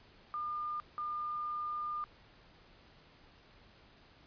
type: tone bursts at uneven times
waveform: sine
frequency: 1207 Hz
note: D6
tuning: 47 cents sharp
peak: -35 dBFS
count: 2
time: 0.34-0.8 / 0.98-2.04 s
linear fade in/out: 0 ms
effects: pink hiss -61 dBFS RMS until 4.26 s + resampled to 11025 Hz